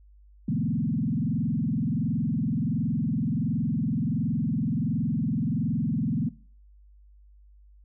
sine tone with frequency modulation, 188.5 Hz, F#3, 32 cents sharp, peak -23 dBFS, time 0.48-6.29 s, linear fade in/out 5 ms, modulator 21.4 Hz, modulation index 2.9, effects noise-tail reverb RT60 0.4 s tail -18 dB re dry + added 50 Hz sine -51 dBFS peak until 7.84 s

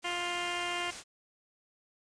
white low-pass noise, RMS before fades -46 dBFS, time 0.02-1.04 s, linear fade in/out 50 ms, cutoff 8900 Hz, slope 48 dB/octave
harmonic tone, 350.8 Hz, F4, 8 cents sharp, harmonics 1 / 2 / 3 / 4 / 5 / 6 / 7 / 8 / 9, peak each -42 / -39 / -40 / -43 / -44 / -39 / -44 / -40 / -43 dBFS, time 0.04-0.91 s, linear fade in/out 10 ms
effects none

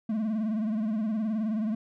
triangle tone with vibrato, 217.1 Hz, A3, 23 cents flat, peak -24 dBFS, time 0.09-1.75 s, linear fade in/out 5 ms, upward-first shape sine, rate 19 Hz, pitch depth 86 cents each way, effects none

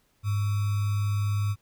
sine tone with sample-and-hold, 102.5 Hz, G#2, 22 cents flat, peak -23 dBFS, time 0.23-1.56 s, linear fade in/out 50 ms, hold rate 1225 Hz, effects pink hiss -68 dBFS RMS until 1.61 s

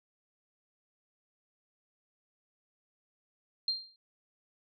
sine tone with exponential decay, 4186 Hz, C8, in tune, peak -25 dBFS, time 3.68-3.96 s, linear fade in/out 2 ms, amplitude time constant 59 ms, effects none

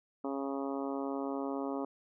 harmonic tone, 137.7 Hz, C#3, 11 cents flat, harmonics 2 / 3 / 4 / 5 / 6 / 7 / 8 / 9, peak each -36 / -40 / -42 / -44 / -46 / -47 / -48 / -49 dBFS, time 0.24-1.85 s, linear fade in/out 5 ms, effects none

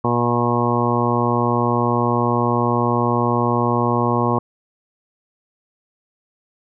harmonic tone, 120 Hz, B2, 49 cents flat, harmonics 1 / 2 / 3 / 4 / 5 / 6 / 7 / 8 / 9, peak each -22 / -22 / -24 / -25 / -28 / -28 / -26 / -25 / -23 dBFS, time 0.04-4.39 s, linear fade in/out 5 ms, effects none

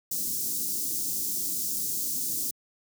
white band-stop noise, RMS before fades -30 dBFS, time 0.11-2.51 s, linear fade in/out 5 ms, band 340 to 5400 Hz, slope 24 dB/octave, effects high-pass 150 Hz 12 dB/octave

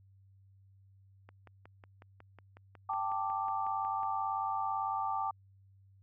click train, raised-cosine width 0.5 ms, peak -38 dBFS, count 16, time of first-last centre 1.29-4.032 s, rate 5.47 Hz
sine chord, G suspended second, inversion none, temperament just, 784 / 882 / 1176 Hz, G5 / A5 / D6, 0 / +4 / +2 cents, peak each -36 dBFS, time 2.89-5.31 s, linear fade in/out 5 ms
effects added 97 Hz sine -59 dBFS peak until 6.02 s

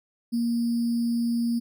sine tone with sample-and-hold, 234.7 Hz, A#3, 12 cents sharp, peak -22 dBFS, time 0.32-1.6 s, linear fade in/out 20 ms, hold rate 4900 Hz, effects none

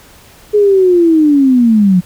sine linear sweep, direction down, 423.6 to 174.61 Hz, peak -5 dBFS, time 0.53-2.01 s, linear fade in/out 20 ms, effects pink hiss -41 dBFS RMS until 2.05 s

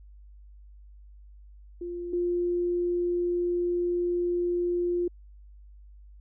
sine tone pair in turn, 349.2 / 350.8 Hz, F4 / F4, 0 / +8 cents, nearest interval unison, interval 8 cents, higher second, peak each -32 / -24 dBFS, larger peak second, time 1.81-2.13 / 2.13-5.08 s, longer second, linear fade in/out 5 ms, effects added 50 Hz sine -47 dBFS peak until 6.2 s

